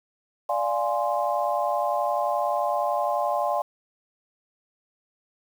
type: chord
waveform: sine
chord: D half-diminished seventh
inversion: none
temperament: equal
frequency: 587.3 / 698.5 / 830.6 / 1046.5 Hz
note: D5 / F5 / Ab5 / C6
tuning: 0 / 0 / 0 / 0 cents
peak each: -27 / -27 / -28 / -29 dBFS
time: 0.49-3.62 s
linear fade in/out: 5 ms
effects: 8-bit